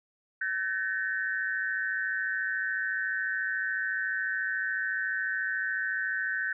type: tone cluster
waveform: sine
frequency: 1525 / 1718 / 1832 Hz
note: G6 / A6 / A#6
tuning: -48 / -42 / -31 cents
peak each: -30 / -36 / -34 dBFS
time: 0.41-6.53 s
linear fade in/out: 5 ms
effects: none